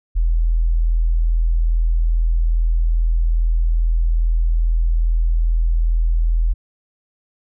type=tone; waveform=sine; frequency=41.2 Hz; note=E1; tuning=in tune; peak=-13 dBFS; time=0.15-6.54 s; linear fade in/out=20 ms; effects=none